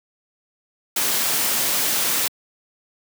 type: noise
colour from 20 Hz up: white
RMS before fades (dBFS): -21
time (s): 0.96-2.28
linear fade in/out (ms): 5
effects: high-pass 150 Hz 12 dB/octave